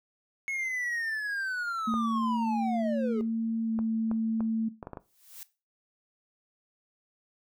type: linear sweep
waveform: triangle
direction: down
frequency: 2189 to 407 Hz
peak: -28 dBFS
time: 0.48-3.21 s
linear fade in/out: 0 ms
type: tone with pitch glide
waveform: sine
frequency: 226.1 to 223.5 Hz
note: A3 to A3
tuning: +47 to +27 cents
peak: -26 dBFS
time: 1.87-4.69 s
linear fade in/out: 10 ms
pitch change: -20 cents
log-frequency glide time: 3.62-3.72 s
type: clicks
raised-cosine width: 1 ms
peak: -24 dBFS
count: 8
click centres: 1.94 / 3.79 / 4.114 / 4.406 / 4.828 / 4.871 / 4.933 / 4.972 s
type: noise with exponential growth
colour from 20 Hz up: blue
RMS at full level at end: -41 dBFS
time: 5-5.43 s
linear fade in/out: 0 ms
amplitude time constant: 92 ms
effects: noise-tail reverb RT60 0.3 s tail -17 dB re dry